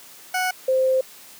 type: tone pair in turn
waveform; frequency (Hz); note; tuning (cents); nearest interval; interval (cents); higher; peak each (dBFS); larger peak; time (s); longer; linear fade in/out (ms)
20% pulse / sine; 738 / 521.8; F#5 / C5; -5 / -5; tritone; 600; first; -16; neither; 0.34-0.51 / 0.68-1.01; second; 5
effects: white hiss -45 dBFS RMS until 1.39 s + high-pass 150 Hz 12 dB/octave